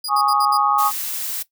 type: tone bursts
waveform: sawtooth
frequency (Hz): 4894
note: D#8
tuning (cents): -29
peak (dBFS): -22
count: 5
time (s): 0.04-0.573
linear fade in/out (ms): 5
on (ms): 53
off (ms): 67
type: chord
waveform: sine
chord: Ab suspended fourth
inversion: none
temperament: equal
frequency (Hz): 830.6 / 1108.7 / 1244.5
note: Ab5 / Db6 / Eb6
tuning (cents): 0 / 0 / 0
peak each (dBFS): -19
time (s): 0.08-0.92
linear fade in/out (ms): 50
type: noise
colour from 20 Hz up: blue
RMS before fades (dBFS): -26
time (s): 0.78-1.43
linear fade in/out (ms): 10
effects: noise-tail reverb RT60 0.1 s tail -17 dB re dry